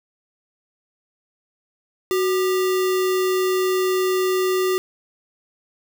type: tone with sample-and-hold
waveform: sine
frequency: 371.8 Hz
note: F#4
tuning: 8 cents sharp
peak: -17 dBFS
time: 2.11-4.78 s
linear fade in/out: 0 ms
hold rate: 1575 Hz
effects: none